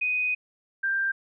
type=tone pair in turn; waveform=sine; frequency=2495 / 1582.2 Hz; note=D#7 / G6; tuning=+4 / +16 cents; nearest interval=minor sixth; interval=788 cents; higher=first; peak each=-23 dBFS; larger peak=neither; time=0.01-0.35 / 0.83-1.12 s; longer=first; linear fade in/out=10 ms; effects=none